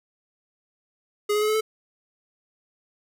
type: tone with pitch steps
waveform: square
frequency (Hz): 415.3 / 420.6 / 426 / 431.4 / 437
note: G#4 / G#4 / G#4 / A4 / A4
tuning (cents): 0 / +22 / +44 / -34 / -12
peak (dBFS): -21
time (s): 1.29-1.61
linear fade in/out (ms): 10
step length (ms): 64
effects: none